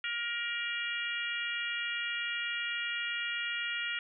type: harmonic tone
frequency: 472.2 Hz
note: A#4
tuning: 22 cents sharp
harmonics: 3 / 4 / 5 / 6 / 7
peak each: -38 / -38 / -39 / -38 / -43 dBFS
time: 0.04-3.99 s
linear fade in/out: 2 ms
effects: none